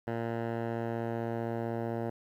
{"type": "tone with low-pass filter sweep", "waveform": "10% pulse", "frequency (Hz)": 115.7, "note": "A#2", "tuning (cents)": -13, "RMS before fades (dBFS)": -34, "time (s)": [0.07, 2.1], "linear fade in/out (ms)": 5, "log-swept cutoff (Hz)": [1500, 950], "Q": 0.91, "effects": ["10-bit"]}